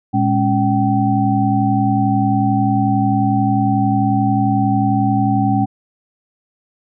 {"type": "tone cluster", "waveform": "sine", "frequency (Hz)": [113.5, 206.9, 278.1, 770], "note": ["A#2", "G#3", "C#4", "G5"], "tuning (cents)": [-46, -6, 6, -31], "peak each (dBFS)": -18, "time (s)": [0.13, 5.66], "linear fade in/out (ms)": 20, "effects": []}